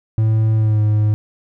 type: tone with pitch glide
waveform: triangle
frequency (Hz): 110 to 106.31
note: A2 to G#2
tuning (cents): 0 to +41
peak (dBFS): -10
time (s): 0.18-1.14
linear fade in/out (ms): 0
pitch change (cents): -59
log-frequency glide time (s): 0.55-0.81
effects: none